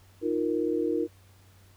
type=chord; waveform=sine; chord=Eb suspended second; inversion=none; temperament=just; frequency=311.1 / 350 / 466.7 Hz; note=Eb4 / F4 / Bb4; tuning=0 / +4 / +2 cents; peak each=-29 dBFS; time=0.21-1.08 s; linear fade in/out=50 ms; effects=added 95 Hz sine -55 dBFS peak until 1.76 s + pink hiss -61 dBFS RMS until 1.76 s